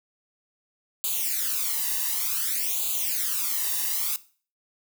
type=noise with flanger; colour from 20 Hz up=blue; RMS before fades=-27 dBFS; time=1.04-4.16 s; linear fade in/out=0 ms; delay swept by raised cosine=0.27 to 1.08 ms; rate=0.55 Hz; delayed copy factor=+0.95; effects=noise-tail reverb RT60 0.4 s tail -17 dB re dry